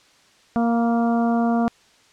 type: harmonic tone with a mistuned harmonic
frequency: 233.1 Hz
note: A#3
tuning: in tune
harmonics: 1 / 2 / 3 / 4 / 5 / 6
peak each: -18 / -29 / -24 / -34 / -33 / -36 dBFS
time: 0.56-1.68 s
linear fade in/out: 0 ms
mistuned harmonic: 4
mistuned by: +21 cents
effects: white hiss -55 dBFS RMS until 2.12 s + low-pass 6000 Hz 12 dB/octave